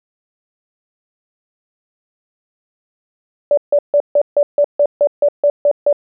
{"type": "tone bursts", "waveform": "sine", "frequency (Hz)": 580, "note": "D5", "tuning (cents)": -22, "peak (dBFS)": -8, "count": 12, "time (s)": [3.51, 5.928], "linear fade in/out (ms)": 2, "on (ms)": 64, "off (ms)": 150, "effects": []}